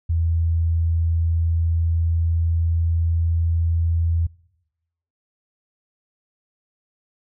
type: tone with pitch glide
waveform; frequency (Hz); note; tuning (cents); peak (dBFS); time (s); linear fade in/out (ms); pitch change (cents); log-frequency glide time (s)
sine; 82.8 to 83.38; E2 to E2; +8 to +20; -17; 0.09-4.27; 10; +12; 0.88-4.06
effects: noise-tail reverb RT60 0.9 s tail -24 dB re dry